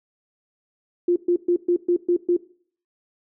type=tone bursts; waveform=sine; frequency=350.8 Hz; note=F4; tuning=8 cents sharp; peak=-15 dBFS; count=7; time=1.08-2.367 s; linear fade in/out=5 ms; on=81 ms; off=120 ms; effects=noise-tail reverb RT60 0.5 s tail -18 dB re dry